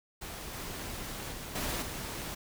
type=noise with level steps; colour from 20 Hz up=pink; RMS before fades=-42 / -40 / -42 / -34 / -39 dBFS; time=0.21-2.35 s; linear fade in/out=10 ms; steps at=0.53 / 1.32 / 1.55 / 1.82 s; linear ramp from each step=5 ms; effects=none